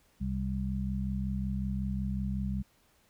harmonic tone, 65.41 Hz, C2, in tune, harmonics 1 / 2 / 3, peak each -34 / -37 / -33 dBFS, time 0.2-2.63 s, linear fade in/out 20 ms, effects pink hiss -67 dBFS RMS until 3.09 s

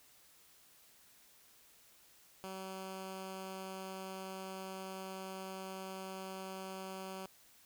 10% pulse tone, 190 Hz, F#3, 46 cents sharp, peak -35 dBFS, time 2.44-7.26 s, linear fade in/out 0 ms, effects white hiss -64 dBFS RMS until 7.65 s

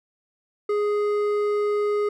sine tone with hard clipping, 415.3 Hz, G#4, in tune, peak -22 dBFS, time 0.69-2.09 s, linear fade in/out 5 ms, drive 8 dB, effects none

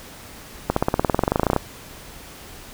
accelerating click train, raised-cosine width 1 ms, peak -3 dBFS, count 20, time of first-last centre 0.7-1.563 s, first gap 64 ms, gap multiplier 0.96, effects pink hiss -41 dBFS RMS until 2.73 s

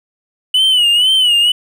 triangle tone with vibrato, 2960 Hz, F#7, in tune, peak -7 dBFS, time 0.54-1.52 s, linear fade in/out 5 ms, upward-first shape sine, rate 2.1 Hz, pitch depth 93 cents each way, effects none

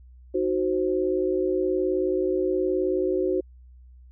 sine chord, C diminished, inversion first, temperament equal, 311.1 / 370 / 523.3 Hz, Eb4 / Gb4 / C5, 0 / 0 / 0 cents, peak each -29 / -23 / -28 dBFS, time 0.34-3.41 s, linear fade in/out 10 ms, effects added 62 Hz sine -46 dBFS peak until 4.11 s

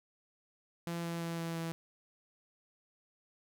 sawtooth tone with pitch steps, 169.8 / 168.63 / 167.46 / 166.31 / 165.16 Hz, F3 / E3 / E3 / E3 / E3, -48 / +40 / +28 / +16 / +4 cents, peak -32 dBFS, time 0.87-1.72 s, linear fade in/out 0 ms, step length 170 ms, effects none

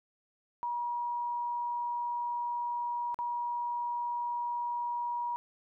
sine tone with dropouts, 958 Hz, A#5, 47 cents sharp, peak -31 dBFS, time 0.63-5.36 s, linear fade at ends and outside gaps 0 ms, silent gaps 3.144-3.189 s, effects none

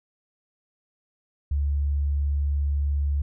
sine tone, 71.5 Hz, D2, 46 cents flat, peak -21 dBFS, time 1.51-3.22 s, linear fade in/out 5 ms, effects none

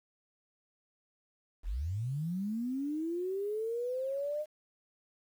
sine linear sweep, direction up, 34.82 to 614 Hz, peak -32 dBFS, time 1.63-4.46 s, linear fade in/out 50 ms, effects 10-bit

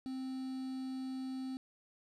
triangle tone with quantisation, 261.6 Hz, C4, in tune, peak -36 dBFS, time 0.06-1.57 s, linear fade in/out 0 ms, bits 9, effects low-pass 7000 Hz 12 dB/octave

